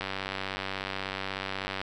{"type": "click train", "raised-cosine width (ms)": 0.3, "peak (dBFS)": -16, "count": 175, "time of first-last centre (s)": [0.01, 1.815], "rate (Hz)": 96.4, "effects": []}